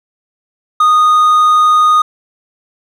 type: tone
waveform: triangle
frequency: 1236 Hz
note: D#6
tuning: 12 cents flat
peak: -4 dBFS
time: 0.8-2.02 s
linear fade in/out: 5 ms
effects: none